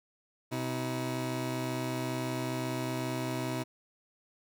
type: tone pair together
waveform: 20% pulse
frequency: 127.44 / 320.1 Hz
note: C3 / D#4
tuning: -45 / +49 cents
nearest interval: octave + major third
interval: 1594 cents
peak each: -29 / -31 dBFS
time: 0.51-3.64 s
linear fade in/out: 20 ms
effects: none